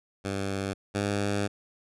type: tone pair in turn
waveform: 10% pulse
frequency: 98 / 101.4 Hz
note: G2 / G#2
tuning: 0 / -41 cents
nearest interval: minor second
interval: 59 cents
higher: second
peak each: -21 / -18 dBFS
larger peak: second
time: 0.24-0.74 / 0.94-1.48 s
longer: second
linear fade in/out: 20 ms
effects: resampled to 24000 Hz